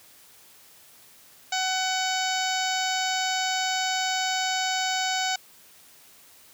harmonic tone with a mistuned harmonic, 750 Hz, F#5, 23 cents sharp, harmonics 1 / 2 / 3 / 4 / 5 / 6 / 7 / 8 / 9 / 10, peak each -28 / -31 / -33 / -34 / -35 / -36 / -36 / -37 / -38 / -38 dBFS, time 1.52-5.36 s, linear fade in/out 5 ms, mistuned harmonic 10, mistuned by -43 cents, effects white hiss -53 dBFS RMS until 6.53 s + high-pass 60 Hz 12 dB/octave

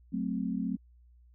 sine chord, F# diminished, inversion none, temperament equal, 185 / 220 / 261.6 Hz, F#3 / A3 / C4, 0 / 0 / 0 cents, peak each -34 dBFS, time 0.12-0.77 s, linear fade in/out 20 ms, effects added 60 Hz sine -56 dBFS peak until 1.34 s

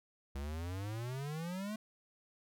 square exponential sweep, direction up, 67 to 220 Hz, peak -39 dBFS, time 0.35-1.76 s, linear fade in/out 5 ms, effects none

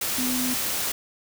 sine tone in noise, 251.7 Hz, B3, 33 cents sharp, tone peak -26 dBFS, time 0.18-0.54 s, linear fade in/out 5 ms, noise white, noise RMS -27 dBFS, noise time 0.01-0.92 s, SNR -2 dB, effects none

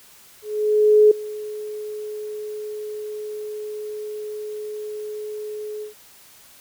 sine tone with ADSR envelope, 424.1 Hz, G#4, 36 cents sharp, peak -8 dBFS, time 0.42-5.94 s, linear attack 690 ms, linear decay 6 ms, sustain -20 dB, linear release 120 ms, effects white hiss -49 dBFS RMS until 6.6 s

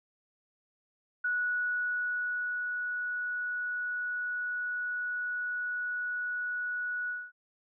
sine tone with ADSR envelope, 1468 Hz, F#6, 14 cents flat, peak -27 dBFS, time 1.24-7.32 s, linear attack 8 ms, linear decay 1400 ms, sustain -4 dB, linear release 230 ms, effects none

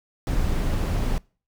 brown noise, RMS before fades -23 dBFS, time 0.27-1.18 s, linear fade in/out 0 ms, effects noise-tail reverb RT60 0.4 s tail -25 dB re dry

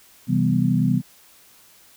sine chord, C major seventh, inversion none, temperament equal, 130.81 / 164.81 / 196 / 246.9 Hz, C3 / E3 / G3 / B3, 0 / 0 / 0 / 0 cents, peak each -22 dBFS, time 0.27-1.02 s, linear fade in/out 50 ms, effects white hiss -52 dBFS RMS until 1.96 s

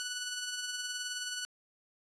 10% pulse tone with tremolo, 1480 Hz, F#6, in tune, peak -25 dBFS, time 0-1.45 s, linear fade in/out 0 ms, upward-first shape triangle, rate 19 Hz, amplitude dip 45%, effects low-pass 9000 Hz 12 dB/octave

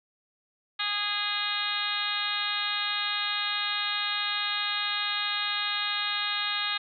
harmonic tone, 412.3 Hz, G#4, 13 cents flat, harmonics 2 / 3 / 4 / 5 / 6 / 7 / 8 / 9 / 10, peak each -41 / -35 / -35 / -37 / -37 / -38 / -36 / -32 / -37 dBFS, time 0.79-6.78 s, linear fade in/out 10 ms, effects none

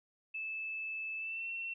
sine tone with pitch glide, 2622 to 2708 Hz, E7 to E7, -10 to +46 cents, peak -37 dBFS, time 0.34-1.74 s, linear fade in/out 10 ms, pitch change +56 cents, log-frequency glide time 1.17-1.48 s, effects none

